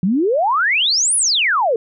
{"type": "exponential two-way sweep", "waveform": "sine", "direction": "up then down", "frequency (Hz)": [170.5, 10570, 426.3], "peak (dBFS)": -13, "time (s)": [0.03, 1.76], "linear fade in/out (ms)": 2, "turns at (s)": 1.16, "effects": []}